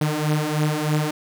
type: beating tone pair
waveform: sawtooth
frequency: 150 / 153.2 Hz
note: D3 / D#3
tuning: +37 / -27 cents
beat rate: 3.2 Hz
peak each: -20 / -18 dBFS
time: 0.01-1.11 s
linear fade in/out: 5 ms
effects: none